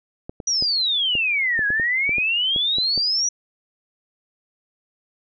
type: clicks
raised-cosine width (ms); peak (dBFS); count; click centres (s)
2; -18; 12; 0.295 / 0.402 / 0.624 / 1.153 / 1.592 / 1.704 / 1.798 / 2.093 / 2.183 / 2.562 / 2.784 / 2.977
type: exponential two-way sweep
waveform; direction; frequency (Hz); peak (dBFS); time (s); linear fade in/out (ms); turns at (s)
sine; down then up; 5890 to 1637 to 5890; -18; 0.47-3.29; 5; 1.67
effects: none